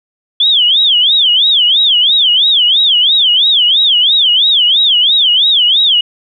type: tone with vibrato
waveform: sine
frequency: 3322 Hz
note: G#7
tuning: in tune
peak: -6 dBFS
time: 0.4-6.01 s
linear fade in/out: 5 ms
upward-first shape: sine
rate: 3 Hz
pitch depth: 250 cents each way
effects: none